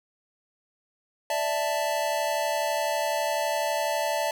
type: chord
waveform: square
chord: D suspended second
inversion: none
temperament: equal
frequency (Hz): 587.3 / 659.3 / 880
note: D5 / E5 / A5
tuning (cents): 0 / 0 / 0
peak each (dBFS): -30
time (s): 1.3-4.31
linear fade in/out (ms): 2
effects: none